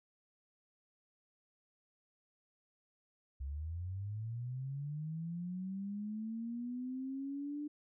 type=linear sweep; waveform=sine; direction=up; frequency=65.41 to 298 Hz; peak=-38 dBFS; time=3.4-7.68 s; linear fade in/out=10 ms; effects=none